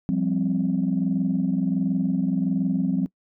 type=chord; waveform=sine; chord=F suspended second; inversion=none; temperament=equal; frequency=174.61 / 196 / 261.6 Hz; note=F3 / G3 / C4; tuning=0 / 0 / 0 cents; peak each=-24 dBFS; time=0.09-3.06 s; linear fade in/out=0 ms; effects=noise-tail reverb RT60 0.1 s tail -22 dB re dry + tanh soft clip ceiling -13 dBFS

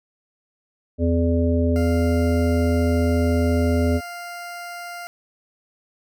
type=harmonic tone; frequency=84.3 Hz; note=E2; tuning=39 cents sharp; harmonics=1 / 3 / 5 / 7; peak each=-19 / -21 / -26 / -26 dBFS; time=0.98-4.01 s; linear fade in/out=50 ms
type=tone; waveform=20% pulse; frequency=698.5 Hz; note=F5; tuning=in tune; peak=-27 dBFS; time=1.76-5.07 s; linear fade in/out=0 ms
effects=none

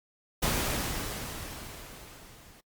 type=noise with level ramp; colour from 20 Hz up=pink; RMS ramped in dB=-27 to -55 dBFS; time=0.42-2.61 s; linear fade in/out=10 ms; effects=noise-tail reverb RT60 0.1 s tail -23 dB re dry + Opus 48 kbps

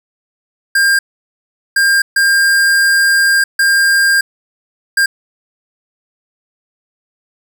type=tone bursts at uneven times; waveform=square; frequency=1603 Hz; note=G6; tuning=38 cents sharp; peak=-9 dBFS; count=5; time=0.75-0.99 / 1.76-2.02 / 2.16-3.44 / 3.59-4.21 / 4.97-5.06 s; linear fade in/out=5 ms; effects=none

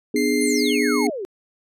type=chord; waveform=sine; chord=G# diminished; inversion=first; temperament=just; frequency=249.2 / 299 / 415.3 Hz; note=B3 / D4 / G#4; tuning=+16 / +31 / 0 cents; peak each=-22 dBFS; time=0.14-1.1 s; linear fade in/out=5 ms
type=tone with pitch glide; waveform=sawtooth; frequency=2098 to 2161 Hz; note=C7 to C#7; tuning=+4 to -45 cents; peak=-22 dBFS; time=0.16-1.07 s; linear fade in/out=2 ms; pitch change=+51 cents; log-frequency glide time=0.57-0.76 s
type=exponential sweep; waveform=sine; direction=down; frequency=10490 to 358.3 Hz; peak=-26 dBFS; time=0.41-1.25 s; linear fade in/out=0 ms
effects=resampled to 32000 Hz

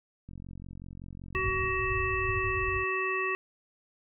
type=click train; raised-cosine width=5 ms; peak=-32 dBFS; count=64; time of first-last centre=0.29-1.681 s; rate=45.3 Hz
type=low-pass noise; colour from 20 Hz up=white; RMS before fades=-36 dBFS; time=1.35-2.84 s; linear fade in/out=10 ms; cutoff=120 Hz; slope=96 dB/octave
type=harmonic tone; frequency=376.9 Hz; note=F#4; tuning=32 cents sharp; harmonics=1 / 3 / 5 / 7; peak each=-33 / -33 / -33 / -33 dBFS; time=1.35-3.35 s; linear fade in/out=0 ms
effects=none

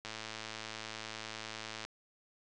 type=click train; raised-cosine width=0.2 ms; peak=-24 dBFS; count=199; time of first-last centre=0.05-1.85 s; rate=110 Hz; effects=resampled to 24000 Hz

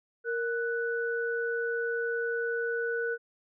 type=tone pair together; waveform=sine; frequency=465.7 / 1484.9 Hz; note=A#4 / F#6; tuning=-2 / +6 cents; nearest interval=octave + minor sixth; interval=2008 cents; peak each=-30 / -32 dBFS; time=0.24-3.18 s; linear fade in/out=50 ms; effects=none

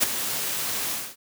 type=noise with ADSR envelope; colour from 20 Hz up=white; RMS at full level=-17 dBFS; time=0-1.16 s; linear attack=30 ms; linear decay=14 ms; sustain=-11 dB; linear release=250 ms; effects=high-pass 100 Hz 12 dB/octave

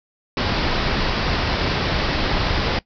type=low-pass noise; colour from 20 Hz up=pink; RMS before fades=-21 dBFS; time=0.37-2.79 s; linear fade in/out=2 ms; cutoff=5300 Hz; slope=96 dB/octave; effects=noise-tail reverb RT60 0.1 s tail -19 dB re dry

